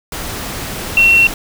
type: tone in noise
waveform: sine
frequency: 2721 Hz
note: F7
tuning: 46 cents flat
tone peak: -6 dBFS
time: 0.97-1.27 s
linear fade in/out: 2 ms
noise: pink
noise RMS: -24 dBFS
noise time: 0.12-1.34 s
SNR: +15 dB
effects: none